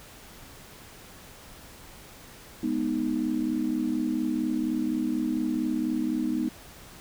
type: chord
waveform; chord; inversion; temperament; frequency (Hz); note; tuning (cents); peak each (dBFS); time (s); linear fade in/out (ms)
sine; G# minor; none; equal; 207.7 / 246.9 / 311.1; G#3 / B3 / D#4; 0 / 0 / 0; -33 / -28 / -28; 2.63-6.49; 5
effects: pink hiss -48 dBFS RMS until 7 s